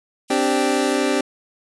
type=high-pass noise; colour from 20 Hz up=white; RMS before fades=-34 dBFS; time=0.28-0.99 s; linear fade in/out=50 ms; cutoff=2500 Hz; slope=48 dB/octave
type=chord; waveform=25% pulse; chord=C suspended second; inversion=none; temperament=equal; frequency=261.6 / 293.7 / 392 Hz; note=C4 / D4 / G4; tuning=0 / 0 / 0 cents; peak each=-18 dBFS; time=0.3-1.21 s; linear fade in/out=5 ms
effects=resampled to 24000 Hz